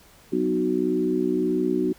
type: harmonic tone with a mistuned harmonic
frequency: 61.74 Hz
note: B1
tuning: in tune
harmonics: 3 / 4 / 5 / 6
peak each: -30 / -27 / -25 / -24 dBFS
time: 0.32-1.93 s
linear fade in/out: 10 ms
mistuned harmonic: 4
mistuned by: +15 cents
effects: pink hiss -53 dBFS RMS until 1.98 s